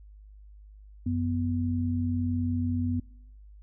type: tone pair together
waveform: sine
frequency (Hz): 92.5 / 246.9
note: F#2 / B3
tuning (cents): 0 / 0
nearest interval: octave + perfect fourth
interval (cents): 1700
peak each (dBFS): -28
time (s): 1.06-3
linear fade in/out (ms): 5
effects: noise-tail reverb RT60 0.8 s tail -24 dB re dry + added 51 Hz sine -47 dBFS peak until 3.62 s